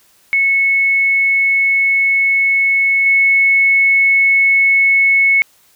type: tone with level steps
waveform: sine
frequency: 2200 Hz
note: C#7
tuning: 14 cents flat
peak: -10 / -8 dBFS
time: 0.33-5.42 s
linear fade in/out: 0 ms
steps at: 3.06 s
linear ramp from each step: 2 ms
effects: white hiss -52 dBFS RMS until 5.75 s